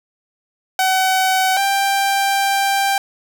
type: tone pair in turn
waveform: sawtooth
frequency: 755 / 788.6 Hz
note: F#5 / G5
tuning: +35 / +10 cents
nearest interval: minor second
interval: 75 cents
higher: second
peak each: -10 / -11 dBFS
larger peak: first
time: 0.79-1.57 / 1.57-2.98 s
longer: second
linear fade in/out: 2 ms
effects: none